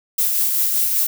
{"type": "noise with tremolo", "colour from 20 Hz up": "violet", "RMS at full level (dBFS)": -17, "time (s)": [0.18, 1.07], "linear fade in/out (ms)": 5, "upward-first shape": "triangle", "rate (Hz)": 5.2, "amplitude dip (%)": 35, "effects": []}